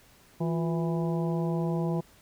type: harmonic tone with a mistuned harmonic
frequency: 165.1 Hz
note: E3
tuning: 3 cents sharp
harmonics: 1 / 2 / 3 / 4 / 5 / 6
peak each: -27 / -33 / -37 / -39 / -41 / -43 dBFS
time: 0.4-2.01 s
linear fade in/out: 10 ms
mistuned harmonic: 2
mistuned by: +100 cents
effects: pink hiss -58 dBFS RMS until 2.21 s